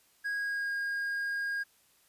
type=tone with pitch glide; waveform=triangle; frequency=1646 to 1626.2 Hz; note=G#6 to G#6; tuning=-16 to -37 cents; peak=-29 dBFS; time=0.24-1.64 s; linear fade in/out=20 ms; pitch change=-21 cents; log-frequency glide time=0.35-0.73 s; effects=white hiss -66 dBFS RMS until 2.08 s + resampled to 32000 Hz